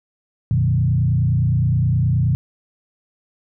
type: tone with frequency modulation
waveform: sine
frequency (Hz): 123.47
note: B2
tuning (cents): 0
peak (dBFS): -14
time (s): 0.51-2.35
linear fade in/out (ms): 0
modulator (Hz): 29.6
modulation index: 1.2
effects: none